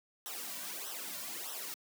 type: noise with flanger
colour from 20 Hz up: white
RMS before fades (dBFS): -42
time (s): 0.26-1.74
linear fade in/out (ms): 0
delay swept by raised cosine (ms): 0.43 to 2.43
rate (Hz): 1.6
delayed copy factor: -0.85
effects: high-pass 200 Hz 12 dB/octave